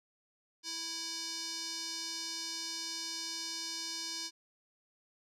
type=tone with band-pass filter; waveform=square; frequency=329.6 Hz; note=E4; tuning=in tune; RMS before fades=-40 dBFS; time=0.63-4.31 s; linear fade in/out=50 ms; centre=5200 Hz; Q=3.5; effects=none